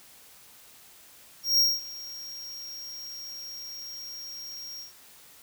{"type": "tone with ADSR envelope", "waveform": "square", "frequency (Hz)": 5588, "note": "F8", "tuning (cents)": 0, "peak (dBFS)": -18, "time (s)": [1.43, 4.93], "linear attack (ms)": 160, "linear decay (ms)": 210, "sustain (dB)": -20, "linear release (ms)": 130, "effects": ["white hiss -53 dBFS RMS until 5.42 s"]}